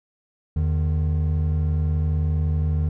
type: tone pair together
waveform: triangle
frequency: 80.89 / 152.7 Hz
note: E2 / D#3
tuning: -32 / -32 cents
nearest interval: major seventh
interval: 1100 cents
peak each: -18 / -23 dBFS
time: 0.56-2.89 s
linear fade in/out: 5 ms
effects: none